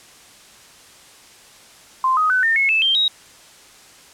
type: tone with pitch steps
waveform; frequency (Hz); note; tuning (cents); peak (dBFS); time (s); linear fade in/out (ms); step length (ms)
sine; 1042 / 1253.6 / 1508.1 / 1814.2 / 2183 / 2626 / 3159 / 3800; C6 / D#6 / F#6 / A#6 / C#7 / E7 / G7 / A#7; -7 / +13 / +33 / -47 / -27 / -7 / +13 / +33; -14; 2.04-3.08; 2; 130
effects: white hiss -46 dBFS RMS until 4.13 s + low-pass 9000 Hz 12 dB/octave